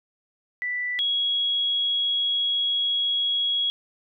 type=tone pair in turn; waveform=sine; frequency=1975 / 3322 Hz; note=B6 / G#7; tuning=0 / 0 cents; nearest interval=major sixth; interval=900 cents; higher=second; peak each=-25 / -21 dBFS; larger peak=second; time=0.62-0.99 / 0.99-3.7 s; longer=second; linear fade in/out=0 ms; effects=none